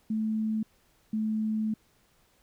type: tone pair in turn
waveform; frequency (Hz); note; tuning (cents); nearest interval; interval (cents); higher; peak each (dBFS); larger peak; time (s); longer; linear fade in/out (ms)
sine; 218.2 / 217.2; A3 / A3; -14 / -22; unison; 8; first; -26; neither; 0.1-0.63 / 1.13-1.74; second; 5
effects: pink hiss -66 dBFS RMS until 2.42 s